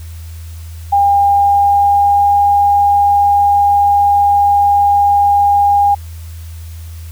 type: tone with pitch glide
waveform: sine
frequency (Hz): 805 to 811.5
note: G5 to G#5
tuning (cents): +46 to -40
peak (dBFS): -7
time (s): 0.92-5.95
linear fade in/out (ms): 10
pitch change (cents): +14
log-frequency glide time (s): 1.23-2.37
effects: added 82 Hz sine -26 dBFS peak until 7.11 s + white hiss -42 dBFS RMS until 7.11 s